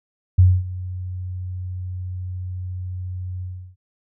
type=tone with ADSR envelope; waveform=sine; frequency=91.4 Hz; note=F#2; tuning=21 cents flat; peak=-7 dBFS; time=0.38-3.76 s; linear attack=11 ms; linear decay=240 ms; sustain=-19 dB; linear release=340 ms; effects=none